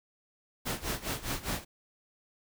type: noise with tremolo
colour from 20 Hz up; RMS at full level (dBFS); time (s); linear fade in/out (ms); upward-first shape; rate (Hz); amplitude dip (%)
pink; -32; 0.65-1.65; 20; sine; 4.9; 85
effects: none